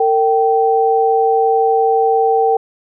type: tone pair together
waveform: sine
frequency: 454.3 / 776 Hz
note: A#4 / G5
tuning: -45 / -18 cents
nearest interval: major sixth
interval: 927 cents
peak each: -13 dBFS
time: 0-2.57 s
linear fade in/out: 5 ms
effects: none